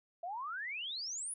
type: exponential sweep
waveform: sine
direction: up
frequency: 659.3 to 10548 Hz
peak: -38 dBFS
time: 0.23-1.34 s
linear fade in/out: 5 ms
effects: none